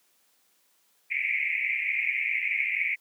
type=band-pass noise; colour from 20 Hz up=pink; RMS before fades=-28 dBFS; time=1.1-2.96 s; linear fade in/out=20 ms; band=2100 to 2400 Hz; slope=96 dB/octave; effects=white hiss -67 dBFS RMS until 3 s + high-pass 200 Hz 12 dB/octave